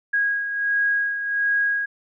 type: beating tone pair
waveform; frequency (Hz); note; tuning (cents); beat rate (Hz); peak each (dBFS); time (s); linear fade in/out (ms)
sine; 1644 / 1645.4; G#6 / G#6; -18 / -17; 1.4; -20 / -28; 0.13-1.86; 10
effects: none